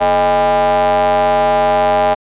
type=ring-modulated tone; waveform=square; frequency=95.5 Hz; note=G2; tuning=45 cents flat; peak=-8 dBFS; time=0-2.15 s; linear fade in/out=20 ms; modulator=716 Hz; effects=resampled to 8000 Hz